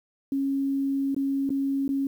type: tone with dropouts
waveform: sine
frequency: 274.3 Hz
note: C#4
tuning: 18 cents flat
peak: -23 dBFS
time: 0.32-2.07 s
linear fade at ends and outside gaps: 2 ms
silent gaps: 1.146-1.164 / 1.493-1.503 / 1.879-1.89 s
effects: 9-bit